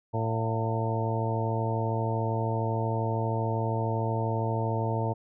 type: harmonic tone with a mistuned harmonic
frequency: 112.8 Hz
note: A2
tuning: 44 cents sharp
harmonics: 1 / 2 / 3 / 4 / 5 / 6 / 7 / 8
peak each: -28 / -37 / -37 / -35 / -37 / -36 / -42 / -34 dBFS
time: 0.13-5.14 s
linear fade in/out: 20 ms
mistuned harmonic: 7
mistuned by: -80 cents
effects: none